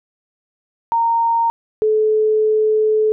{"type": "tone pair in turn", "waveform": "sine", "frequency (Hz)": [924, 431.9], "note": ["A#5", "A4"], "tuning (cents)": [-16, -32], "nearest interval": "octave + minor second", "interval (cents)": 1316, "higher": "first", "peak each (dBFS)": [-13, -12], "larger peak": "second", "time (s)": [[0.92, 1.5], [1.82, 3.12]], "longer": "second", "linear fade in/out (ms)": 0, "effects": []}